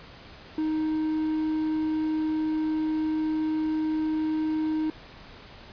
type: tone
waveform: triangle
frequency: 312 Hz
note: D#4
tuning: 5 cents sharp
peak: -22 dBFS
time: 0.58-4.9 s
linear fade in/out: 2 ms
effects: pink hiss -47 dBFS RMS until 5.72 s + resampled to 11025 Hz